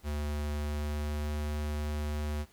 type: tone with pitch glide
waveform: square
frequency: 74 to 74.73 Hz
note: D2 to D2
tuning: +14 to +31 cents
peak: -32 dBFS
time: 0.03-2.46 s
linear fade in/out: 50 ms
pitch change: +17 cents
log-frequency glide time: 0.54-1.37 s
effects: pink hiss -62 dBFS RMS until 2.52 s